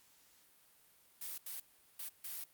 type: noise bursts at uneven times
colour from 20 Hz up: blue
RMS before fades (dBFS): -44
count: 4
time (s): 1.21-1.38 / 1.46-1.6 / 1.99-2.09 / 2.24-2.44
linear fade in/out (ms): 5
effects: white hiss -67 dBFS RMS until 2.53 s + Opus 48 kbps